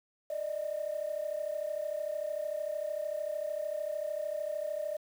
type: tone pair together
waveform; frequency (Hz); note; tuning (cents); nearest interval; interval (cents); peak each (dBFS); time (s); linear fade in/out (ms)
sine; 593 / 626.3; D5 / D#5; +17 / +11; minor second; 94; -34 / -35; 0.3-4.97; 5
effects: tanh soft clip ceiling -27 dBFS + 9-bit